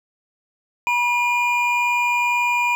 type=tone pair together; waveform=triangle; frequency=969 / 2417 Hz; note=B5 / D7; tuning=-33 / +49 cents; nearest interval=octave + major third; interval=1582 cents; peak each=-18 dBFS; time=0.87-2.75 s; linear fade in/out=0 ms; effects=none